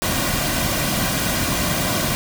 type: noise with comb filter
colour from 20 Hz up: pink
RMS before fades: -21 dBFS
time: 0.02-2.15 s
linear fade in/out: 0 ms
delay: 2.3 ms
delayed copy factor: -0.55
effects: none